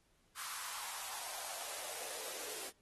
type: noise with high-pass filter sweep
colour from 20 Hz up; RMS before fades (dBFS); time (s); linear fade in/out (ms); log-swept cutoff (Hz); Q
white; -44; 0.35-2.72; 50; 1200 to 380; 3.1
effects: pink hiss -74 dBFS RMS until 2.81 s + AAC 32 kbps